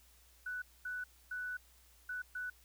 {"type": "tone bursts at uneven times", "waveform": "sine", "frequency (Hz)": 1486, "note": "F#6", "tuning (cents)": 7, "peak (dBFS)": -38, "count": 5, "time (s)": [[0.46, 0.62], [0.85, 1.04], [1.31, 1.57], [2.09, 2.22], [2.35, 2.5]], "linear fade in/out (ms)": 5, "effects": ["added 60 Hz sine -65 dBFS peak until 2.64 s", "white hiss -66 dBFS RMS until 2.64 s"]}